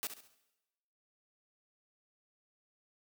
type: noise with echo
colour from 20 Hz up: white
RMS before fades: -37 dBFS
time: 0.03-0.07 s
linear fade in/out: 0 ms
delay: 68 ms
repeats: 4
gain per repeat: -9 dB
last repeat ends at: 0.342 s
effects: noise-tail reverb RT60 1.0 s tail -17 dB re dry + high-pass 150 Hz 12 dB/octave